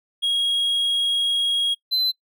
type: tone pair in turn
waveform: triangle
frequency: 3289 / 4053 Hz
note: G#7 / B7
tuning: -18 / +44 cents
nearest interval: major third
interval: 362 cents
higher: second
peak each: -17 dBFS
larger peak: neither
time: 0.22-1.75 / 1.91-2.12 s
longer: first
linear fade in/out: 20 ms
effects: noise-tail reverb RT60 0.1 s tail -23 dB re dry